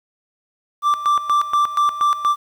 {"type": "tone with tremolo", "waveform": "triangle", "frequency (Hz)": 1174.7, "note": "D6", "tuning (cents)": 0, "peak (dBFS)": -11, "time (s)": [0.82, 2.36], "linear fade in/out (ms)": 50, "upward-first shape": "square", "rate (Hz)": 4.2, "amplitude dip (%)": 75, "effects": ["8-bit"]}